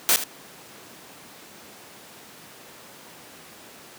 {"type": "noise with echo", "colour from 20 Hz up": "white", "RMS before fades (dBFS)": -18, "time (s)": [0.09, 0.16], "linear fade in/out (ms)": 0, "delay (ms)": 78, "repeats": 1, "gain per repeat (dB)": -12, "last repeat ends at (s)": 0.238, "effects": ["pink hiss -45 dBFS RMS until 3.98 s", "high-pass 200 Hz 12 dB/octave"]}